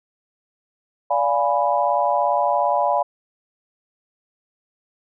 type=chord; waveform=sine; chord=D diminished seventh; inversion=none; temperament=equal with one note detuned; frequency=581.3 / 698.5 / 830.6 / 987.8 Hz; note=D5 / F5 / Ab5 / Cb6; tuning=-18 / 0 / 0 / 0 cents; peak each=-22 dBFS; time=1.1-3.03 s; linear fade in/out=10 ms; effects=none